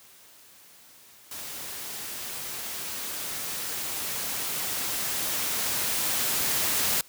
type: noise with level ramp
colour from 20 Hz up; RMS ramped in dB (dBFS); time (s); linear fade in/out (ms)
white; -38 to -25; 1.31-7.01; 2
effects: white hiss -53 dBFS RMS until 7.08 s + high-pass 60 Hz 12 dB/octave